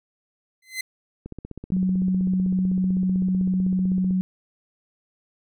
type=tone with exponential growth; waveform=sawtooth; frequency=2052 Hz; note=C7; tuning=34 cents flat; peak=-20 dBFS; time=0.62-0.81 s; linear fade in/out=5 ms; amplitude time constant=41 ms
type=click train; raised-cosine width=3 ms; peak=-22 dBFS; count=46; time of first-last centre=1.26-4.108 s; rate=15.8 Hz
type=tone; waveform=sine; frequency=185.7 Hz; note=F#3; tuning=7 cents sharp; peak=-19 dBFS; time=1.72-4.21 s; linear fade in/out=0 ms
effects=none